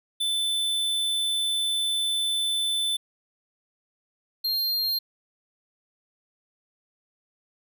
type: tone pair in turn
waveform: square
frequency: 3520 / 4199 Hz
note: A7 / C8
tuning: 0 / +5 cents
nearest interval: minor third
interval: 305 cents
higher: second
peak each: -24 dBFS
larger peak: neither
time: 0.2-2.97 / 4.44-4.99 s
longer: first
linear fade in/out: 10 ms
effects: none